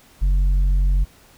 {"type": "tone with tanh clipping", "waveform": "triangle", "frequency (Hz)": 46.25, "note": "F#1", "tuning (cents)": 0, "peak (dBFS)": -15, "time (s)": [0.21, 1.05], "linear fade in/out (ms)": 20, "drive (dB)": 9, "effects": ["pink hiss -51 dBFS RMS until 1.37 s"]}